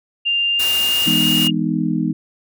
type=tone with pitch glide; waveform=sine; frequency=2795 to 2845 Hz; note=F7 to F7; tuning=+1 to +31 cents; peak=-15 dBFS; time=0.25-1.51 s; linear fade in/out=20 ms; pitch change=+30 cents; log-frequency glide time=0.47-1.31 s
type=noise; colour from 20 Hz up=white; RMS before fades=-25 dBFS; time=0.59-1.48 s; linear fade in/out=10 ms
type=chord; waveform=sine; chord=E major seventh; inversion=none; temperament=just; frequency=164.81 / 206 / 247.2 / 309 Hz; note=E3 / G#3 / B3 / D#4; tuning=0 / -14 / +2 / -12 cents; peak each=-22 dBFS; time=1.06-2.13 s; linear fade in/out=10 ms
effects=none